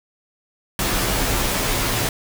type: noise with comb filter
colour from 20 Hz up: pink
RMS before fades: -21 dBFS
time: 0.79-2.09 s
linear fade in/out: 2 ms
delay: 13 ms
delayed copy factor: -0.7
effects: none